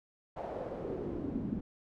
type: noise with band-pass filter sweep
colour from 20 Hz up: brown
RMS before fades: -38 dBFS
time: 0.36-1.61 s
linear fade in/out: 10 ms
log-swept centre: 720 to 210 Hz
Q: 2.7
effects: none